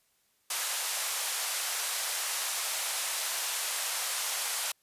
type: band-pass noise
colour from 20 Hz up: white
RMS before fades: -33 dBFS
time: 0.5-4.72 s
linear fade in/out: 5 ms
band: 590 to 12000 Hz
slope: 24 dB/octave
effects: white hiss -71 dBFS RMS until 4.82 s + resampled to 32000 Hz

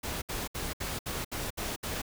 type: noise bursts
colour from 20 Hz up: pink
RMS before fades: -35 dBFS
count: 8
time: 0.03-2.019 s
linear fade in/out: 10 ms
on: 190 ms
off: 67 ms
effects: none

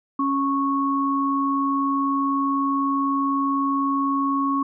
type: tone pair together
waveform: sine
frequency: 276 / 1104 Hz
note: C#4 / C#6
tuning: -7 / -7 cents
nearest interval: 2 octaves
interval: 2400 cents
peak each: -22 dBFS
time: 0.19-4.63 s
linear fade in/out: 5 ms
effects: none

